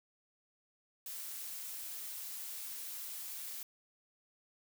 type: noise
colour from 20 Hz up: blue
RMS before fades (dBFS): -44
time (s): 1.06-3.63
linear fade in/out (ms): 2
effects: none